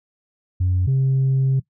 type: tone pair in turn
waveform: sine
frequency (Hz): 91.1 / 133.5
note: F#2 / C3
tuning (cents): -26 / +35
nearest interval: perfect fifth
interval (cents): 661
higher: second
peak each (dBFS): -15 / -13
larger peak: second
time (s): 0.6-0.87 / 0.87-1.6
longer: second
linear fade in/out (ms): 10
effects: noise-tail reverb RT60 0.1 s tail -19 dB re dry + tanh soft clip ceiling -13 dBFS